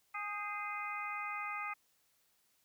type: harmonic tone with a mistuned harmonic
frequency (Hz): 414.2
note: G#4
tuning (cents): -5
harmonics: 2 / 3 / 4 / 5 / 6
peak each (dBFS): -46 / -41 / -52 / -43 / -45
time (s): 0.14-1.74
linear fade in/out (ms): 10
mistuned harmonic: 4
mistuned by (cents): -73
effects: white hiss -74 dBFS RMS until 2.64 s